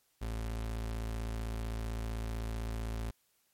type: tone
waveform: 35% pulse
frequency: 55.7 Hz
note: A1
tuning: 22 cents sharp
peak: -33 dBFS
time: 0.21-3.11 s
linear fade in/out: 10 ms
effects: white hiss -73 dBFS RMS until 3.53 s + MP3 64 kbps